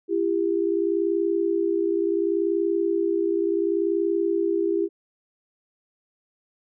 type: tone pair together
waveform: sine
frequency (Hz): 337.5 / 398.2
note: E4 / G4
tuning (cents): +41 / +27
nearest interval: minor third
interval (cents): 286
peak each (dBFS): -23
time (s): 0.08-4.89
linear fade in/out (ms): 50
effects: none